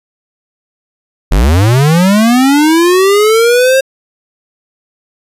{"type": "linear sweep", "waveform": "square", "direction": "up", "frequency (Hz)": [38.89, 539], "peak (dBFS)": -6, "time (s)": [1.31, 3.81], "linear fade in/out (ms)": 10, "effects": ["resampled to 32000 Hz"]}